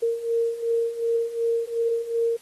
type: beating tone pair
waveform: sine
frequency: 460.8 / 463.5 Hz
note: A#4 / A#4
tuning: -20 / -10 cents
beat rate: 2.7 Hz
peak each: -27 / -23 dBFS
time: 0.02-2.37 s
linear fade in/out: 10 ms
effects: white hiss -53 dBFS RMS until 2.41 s + AAC 32 kbps